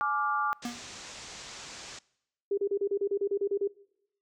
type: chord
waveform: sine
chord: D diminished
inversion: second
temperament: just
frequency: 845.8 / 1174.7 / 1409.6 Hz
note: Ab5 / D6 / F6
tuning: +31 / 0 / +16 cents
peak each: -33 / -28 / -33 dBFS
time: 0.01-0.53 s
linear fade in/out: 0 ms
type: low-pass noise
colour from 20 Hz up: white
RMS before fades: -45 dBFS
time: 0.62-1.99 s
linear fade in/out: 5 ms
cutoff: 7500 Hz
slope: 48 dB/octave
type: tone with exponential decay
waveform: square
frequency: 240 Hz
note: B3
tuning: 49 cents flat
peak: -30 dBFS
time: 0.65-0.87 s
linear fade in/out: 2 ms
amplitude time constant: 47 ms
type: tone bursts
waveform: sine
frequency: 399.8 Hz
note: G4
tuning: 34 cents sharp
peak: -25 dBFS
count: 12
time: 2.51-3.676 s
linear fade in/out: 5 ms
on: 66 ms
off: 34 ms
effects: noise-tail reverb RT60 0.8 s tail -23 dB re dry